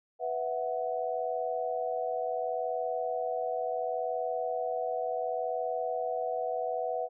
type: chord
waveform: sine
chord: B suspended fourth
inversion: none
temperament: equal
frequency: 493.9 / 659.3 / 740 Hz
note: B4 / E5 / F#5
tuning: 0 / 0 / 0 cents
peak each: -34 dBFS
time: 0.19-7.09 s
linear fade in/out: 50 ms
effects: none